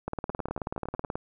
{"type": "two click trains", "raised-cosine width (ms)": 1, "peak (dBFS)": [-23, -17], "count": [9, 21], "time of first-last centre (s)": [[0.3, 1.041], [0.08, 1.155]], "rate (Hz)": [10.8, 18.6], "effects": []}